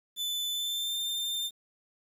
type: tone with pitch glide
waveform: 40% pulse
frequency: 3508 to 3594 Hz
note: A7 to A7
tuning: -6 to +36 cents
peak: -29 dBFS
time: 0.16-1.51 s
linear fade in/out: 50 ms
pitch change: +42 cents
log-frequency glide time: 0.52-0.97 s
effects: 10-bit